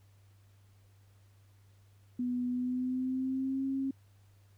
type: tone with pitch glide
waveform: sine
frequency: 246.9 to 269.2 Hz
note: B3 to C4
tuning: 0 to +49 cents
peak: -30 dBFS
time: 2.19-3.91 s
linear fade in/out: 5 ms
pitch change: +149 cents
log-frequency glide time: 2.47-3.65 s
effects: added 99 Hz sine -59 dBFS peak until 4.57 s + pink hiss -71 dBFS RMS until 4.57 s